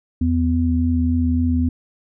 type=tone pair together; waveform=sine; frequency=82.1 / 249.9 Hz; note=E2 / B3; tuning=-6 / +21 cents; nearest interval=octave + perfect fifth; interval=1927 cents; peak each=-18 dBFS; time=0.21-1.69 s; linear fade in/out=5 ms; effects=none